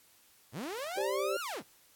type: linear two-way sweep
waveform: sawtooth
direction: up then down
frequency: 88.8 to 1446 to 88.8 Hz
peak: -33 dBFS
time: 0.52-1.63 s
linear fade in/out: 50 ms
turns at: 1.4 s
type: chord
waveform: sine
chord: G suspended fourth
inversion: none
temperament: equal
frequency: 392 / 523.3 / 587.3 Hz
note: G4 / C5 / D5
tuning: 0 / 0 / 0 cents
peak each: -34 / -36 / -35 dBFS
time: 0.97-1.37 s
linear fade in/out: 5 ms
effects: white hiss -63 dBFS RMS until 1.95 s + AAC 64 kbps